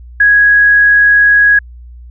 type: tone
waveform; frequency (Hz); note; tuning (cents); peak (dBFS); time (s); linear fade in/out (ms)
sine; 1661.2; G#6; 0; -4; 0.2-1.59; 5
effects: added 60 Hz sine -30 dBFS peak until 2.1 s